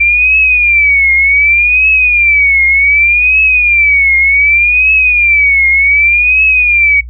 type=tone with vibrato; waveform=sine; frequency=2349 Hz; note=D7; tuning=in tune; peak=-5 dBFS; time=0-7.01 s; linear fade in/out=10 ms; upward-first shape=triangle; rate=0.66 Hz; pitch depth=170 cents each way; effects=noise-tail reverb RT60 0.1 s tail -21 dB re dry + added 60 Hz sine -23 dBFS peak until 7.09 s